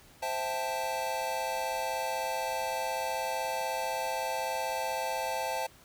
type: chord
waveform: square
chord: A minor seventh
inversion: first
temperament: equal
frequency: 523.3 / 659.3 / 784 / 880 Hz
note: C5 / E5 / G5 / A5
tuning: 0 / 0 / 0 / 0 cents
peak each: -38 / -38 / -39 / -35 dBFS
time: 0.22-5.67 s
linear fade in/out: 10 ms
effects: pink hiss -57 dBFS RMS until 5.84 s